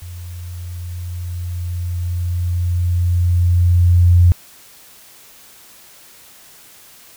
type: tone with level ramp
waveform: sine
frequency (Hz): 87.8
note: F2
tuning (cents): +10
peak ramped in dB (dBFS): -29 to -6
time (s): 0.02-4.32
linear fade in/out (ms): 0
effects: white hiss -44 dBFS RMS until 7.16 s